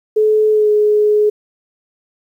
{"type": "tone with pitch glide", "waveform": "sine", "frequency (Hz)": [430, 421.2], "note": ["A4", "G#4"], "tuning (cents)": [-40, 24], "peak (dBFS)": -9, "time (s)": [0.16, 1.3], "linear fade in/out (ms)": 10, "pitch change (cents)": -36, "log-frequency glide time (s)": [0.51, 0.7], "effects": ["8-bit"]}